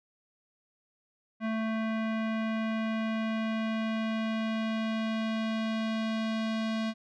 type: tone with low-pass filter sweep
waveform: square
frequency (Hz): 221.6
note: A3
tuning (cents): +13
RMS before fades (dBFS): -31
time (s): 1.4-6.94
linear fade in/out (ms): 50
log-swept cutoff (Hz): 2100 to 4100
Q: 1.4
effects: none